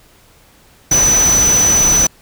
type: tone in noise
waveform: sine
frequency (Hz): 5990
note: F#8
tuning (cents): +20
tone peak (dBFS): -9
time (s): 0.91-2.07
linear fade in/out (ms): 5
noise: pink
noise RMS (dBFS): -19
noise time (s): 0.91-2.07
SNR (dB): +7
effects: pink hiss -48 dBFS RMS until 2.21 s